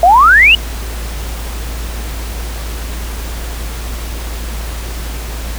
sine exponential sweep, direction up, 659.3 to 2960 Hz, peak -3 dBFS, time 0.03-0.55 s, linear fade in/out 2 ms, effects added 56 Hz sine -20 dBFS peak until 5.58 s + pink hiss -28 dBFS RMS until 5.58 s

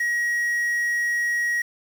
triangle tone with quantisation, 1900 Hz, A#6, 33 cents sharp, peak -19 dBFS, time 0-1.62 s, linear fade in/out 5 ms, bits 7, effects none

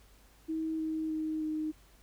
sine tone with pitch steps, 319.2 / 316.1 / 313 / 309.9 Hz, D#4 / D#4 / D#4 / D#4, +44 / +27 / +10 / -7 cents, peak -31 dBFS, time 0.48-1.72 s, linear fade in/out 20 ms, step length 310 ms, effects added 50 Hz sine -60 dBFS peak until 2.02 s + pink hiss -63 dBFS RMS until 2.02 s

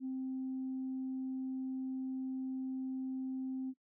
sine tone, 261.6 Hz, C4, in tune, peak -35 dBFS, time 0-3.74 s, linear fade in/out 50 ms, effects noise-tail reverb RT60 0.1 s tail -17 dB re dry + tanh soft clip ceiling -32 dBFS

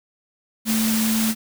sine tone in noise, 221.2 Hz, A3, 9 cents sharp, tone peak -19 dBFS, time 0.65-1.35 s, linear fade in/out 50 ms, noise white, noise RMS -25 dBFS, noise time 0.65-1.35 s, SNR +3 dB, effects none

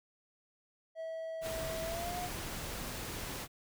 triangle tone with pitch glide, 649 to 716 Hz, E5 to F5, -27 to +43 cents, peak -36 dBFS, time 0.95-2.3 s, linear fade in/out 50 ms, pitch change +170 cents, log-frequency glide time 1.82-2.17 s
pink noise, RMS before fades -41 dBFS, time 1.41-3.48 s, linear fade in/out 50 ms
effects none

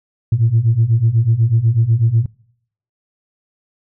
sine beating tone pair, 110 / 118.1 Hz, A2 / A#2, 0 / +23 cents, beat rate 8.1 Hz, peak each -14 / -12 dBFS, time 0.32-2.26 s, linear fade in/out 5 ms, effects noise-tail reverb RT60 0.7 s tail -25 dB re dry + tanh soft clip ceiling -5 dBFS

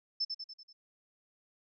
sine tone with echo, 5274 Hz, E8, in tune, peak -29 dBFS, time 0.2-0.25 s, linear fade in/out 10 ms, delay 96 ms, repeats 5, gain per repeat -5 dB, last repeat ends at 0.73 s, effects none

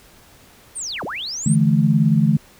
sine linear two-way sweep, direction down then up, 9397 to 109.9 to 9397 Hz, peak -25 dBFS, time 0.75-1.56 s, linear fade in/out 20 ms, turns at 1.04 s
sine chord, D suspended second, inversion none, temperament equal with one note detuned, 146.83 / 164.81 / 216.3 Hz, D3 / E3 / A3, 0 / 0 / -29 cents, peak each -17 dBFS, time 1.46-2.37 s, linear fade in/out 5 ms
effects pink hiss -49 dBFS RMS until 2.59 s

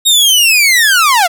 sawtooth linear sweep, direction down, 3774 to 650 Hz, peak -3 dBFS, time 0.05-1.28 s, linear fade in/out 20 ms, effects none

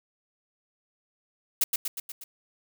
blue noise with echo, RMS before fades -22 dBFS, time 1.61-1.64 s, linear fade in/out 5 ms, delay 120 ms, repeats 5, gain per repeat -4 dB, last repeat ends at 2.24 s, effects none

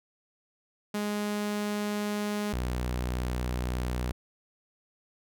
sawtooth tone pair in turn, 207.7 / 61.75 Hz, G#3 / B1, 0 / 0 cents, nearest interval octave + major sixth, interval 2100 cents, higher first, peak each -25 dBFS, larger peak neither, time 0.94-2.53 / 2.53-4.12 s, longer neither, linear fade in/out 5 ms, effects none

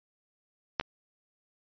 clicks, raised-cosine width 0.3 ms, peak -9 / -22 dBFS, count 2, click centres 0.798 / 0.811 s, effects resampled to 11025 Hz

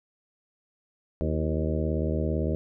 harmonic tone with a mistuned harmonic, 77.78 Hz, D#2, in tune, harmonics 1 / 2 / 3 / 4 / 5 / 6 / 7 / 8, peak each -28 / -31 / -33 / -34 / -35 / -36 / -36 / -37 dBFS, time 1.21-2.55 s, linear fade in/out 0 ms, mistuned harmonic 4, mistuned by +61 cents, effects none

